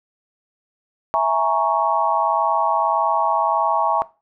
sine chord, A# half-diminished seventh, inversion second, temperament equal, 659.3 / 830.6 / 932.3 / 1108.7 Hz, E5 / G#5 / A#5 / C#6, 0 / 0 / 0 / 0 cents, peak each -21 dBFS, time 1.14-4.02 s, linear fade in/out 0 ms, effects noise-tail reverb RT60 0.3 s tail -19 dB re dry

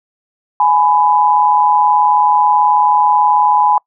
sine tone pair together, 837.5 / 996 Hz, G#5 / B5, +14 / +14 cents, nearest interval minor third, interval 300 cents, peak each -11 dBFS, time 0.6-3.78 s, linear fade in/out 2 ms, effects noise-tail reverb RT60 0.1 s tail -26 dB re dry

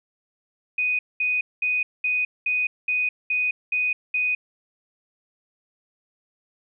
sine tone bursts, 2490 Hz, D#7, 1 cent sharp, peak -20 dBFS, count 9, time 0.78-4.35 s, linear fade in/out 5 ms, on 210 ms, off 210 ms, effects none

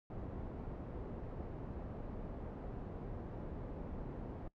pink low-pass noise, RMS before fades -45 dBFS, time 0.1-4.48 s, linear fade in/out 2 ms, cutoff 620 Hz, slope 12 dB/octave, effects noise-tail reverb RT60 0.1 s tail -20 dB re dry

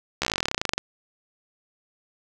slowing click train, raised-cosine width 0.2 ms, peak -6 dBFS, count 22, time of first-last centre 0.22-0.78 s, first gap 14 ms, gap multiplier 1.06, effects none

